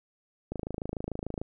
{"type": "click train", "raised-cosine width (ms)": 2, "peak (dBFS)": -20, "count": 25, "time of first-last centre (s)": [0.52, 1.416], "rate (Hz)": 26.8, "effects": []}